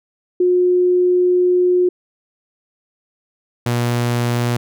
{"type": "tone pair in turn", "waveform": ["sine", "sawtooth"], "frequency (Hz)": [360, 120.14], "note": ["F#4", "B2"], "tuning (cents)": [-47, -47], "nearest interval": "octave + perfect fifth", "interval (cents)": 1900, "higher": "first", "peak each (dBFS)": [-11, -12], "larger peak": "first", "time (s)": [[0.4, 1.89], [3.66, 4.57]], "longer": "first", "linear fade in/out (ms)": 5, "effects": []}